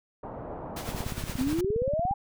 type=low-pass noise; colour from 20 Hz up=white; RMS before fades=-39 dBFS; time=0.23-1.05 s; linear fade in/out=5 ms; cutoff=890 Hz; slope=24 dB/octave
type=noise with tremolo; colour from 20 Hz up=pink; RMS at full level=-36 dBFS; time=0.76-1.61 s; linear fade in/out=5 ms; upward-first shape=sine; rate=9.7 Hz; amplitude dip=55%
type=click train; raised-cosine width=5 ms; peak=-21 dBFS; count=22; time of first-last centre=0.89-2.111 s; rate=17.2 Hz
type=exponential sweep; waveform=sine; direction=up; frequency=244.9 to 830.6 Hz; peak=-25 dBFS; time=1.38-2.14 s; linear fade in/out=10 ms
effects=none